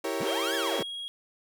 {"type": "chord", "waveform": "35% pulse", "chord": "E diminished seventh", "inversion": "none", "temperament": "equal", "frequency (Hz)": [329.6, 392, 466.2, 554.4], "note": ["E4", "G4", "Bb4", "Db5"], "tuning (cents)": [0, 0, 0, 0], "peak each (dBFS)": -33, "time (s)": [0.04, 0.83], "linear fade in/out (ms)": 5}
{"type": "linear two-way sweep", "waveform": "sawtooth", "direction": "up then down", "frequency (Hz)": [92.5, 1760, 92.5], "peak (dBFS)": -28, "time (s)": [0.2, 0.82], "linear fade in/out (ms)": 10, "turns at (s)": 0.55}
{"type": "tone with pitch glide", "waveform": "triangle", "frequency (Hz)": [3200, 3292], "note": ["G7", "G#7"], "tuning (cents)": [35, -16], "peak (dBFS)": -33, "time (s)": [0.27, 1.08], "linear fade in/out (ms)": 0, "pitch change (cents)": 49, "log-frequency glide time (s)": [0.39, 0.76]}
{"effects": []}